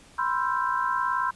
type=chord; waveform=sine; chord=C major seventh; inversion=third; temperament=equal with one note detuned; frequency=987.8 / 1046.5 / 1341.6 / 1568 Hz; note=B5 / C6 / E6 / G6; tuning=0 / 0 / +30 / 0 cents; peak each=-28 / -27 / -31 / -31 dBFS; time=0.18-1.31 s; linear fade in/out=10 ms; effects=pink hiss -53 dBFS RMS until 1.35 s + resampled to 24000 Hz